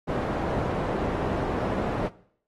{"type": "low-pass noise", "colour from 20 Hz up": "white", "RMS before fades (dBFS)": -28, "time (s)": [0.07, 2.09], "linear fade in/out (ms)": 20, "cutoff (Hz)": 600, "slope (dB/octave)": 12, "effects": ["noise-tail reverb RT60 0.6 s tail -19 dB re dry", "AAC 32 kbps"]}